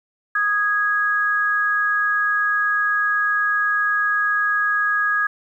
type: tone pair together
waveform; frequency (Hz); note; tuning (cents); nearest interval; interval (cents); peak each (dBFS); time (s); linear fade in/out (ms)
sine; 1242.1 / 1658; D#6 / G#6; -3 / -3; perfect fourth; 500; -22 / -18; 0.35-5.27; 5
effects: 9-bit